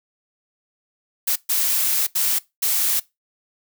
blue noise bursts at uneven times, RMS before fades -20 dBFS, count 4, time 1.27-1.36 / 1.49-2.07 / 2.15-2.39 / 2.62-3 s, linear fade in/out 10 ms, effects noise-tail reverb RT60 0.2 s tail -21 dB re dry

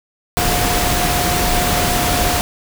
sine tone in noise, 713 Hz, F5, 36 cents sharp, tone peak -21 dBFS, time 0.37-2.41 s, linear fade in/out 0 ms, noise pink, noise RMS -17 dBFS, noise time 0.37-2.41 s, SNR -7 dB, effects none

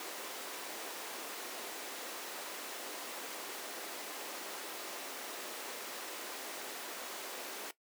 pink high-pass noise, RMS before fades -44 dBFS, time 0-7.71 s, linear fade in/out 2 ms, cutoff 320 Hz, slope 24 dB/octave, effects noise-tail reverb RT60 0.1 s tail -17 dB re dry

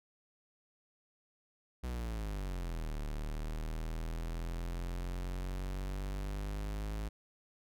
45% pulse exponential two-way sweep, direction down then up, 63.3 to 37 to 52.9 Hz, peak -36 dBFS, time 1.83-7.09 s, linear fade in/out 10 ms, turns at 2.99 s, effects none

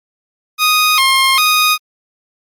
15% pulse tone with pitch steps, 1244 / 1066 / 1242 Hz, D#6 / C6 / D#6, -1 / +32 / -3 cents, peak -3 dBFS, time 0.58-1.78 s, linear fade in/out 50 ms, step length 400 ms, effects Opus 24 kbps

